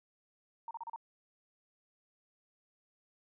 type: tone bursts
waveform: sine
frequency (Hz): 922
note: A#5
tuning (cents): -19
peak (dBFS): -39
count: 5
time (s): 0.68-0.961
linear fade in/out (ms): 2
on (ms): 29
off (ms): 34
effects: none